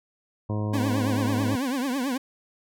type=harmonic tone; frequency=105.5 Hz; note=G#2; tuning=28 cents sharp; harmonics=1 / 2 / 3 / 4 / 5 / 6 / 7 / 9 / 10; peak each=-26 / -32 / -35 / -39 / -38 / -42 / -45 / -41 / -45 dBFS; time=0.49-1.56 s; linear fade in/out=10 ms
type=tone with vibrato; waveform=40% pulse; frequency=262.5 Hz; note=C4; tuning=6 cents sharp; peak=-24 dBFS; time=0.73-2.18 s; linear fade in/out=10 ms; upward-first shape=triangle; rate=9.1 Hz; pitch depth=180 cents each way
effects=none